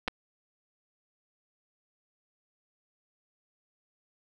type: clicks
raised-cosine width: 0.3 ms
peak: -14 dBFS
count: 2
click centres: 0.078 / 0.082 s
effects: none